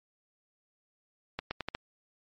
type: accelerating click train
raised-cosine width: 0.3 ms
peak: -17 dBFS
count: 5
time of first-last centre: 1.39-1.75 s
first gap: 120 ms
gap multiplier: 0.81
effects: MP3 32 kbps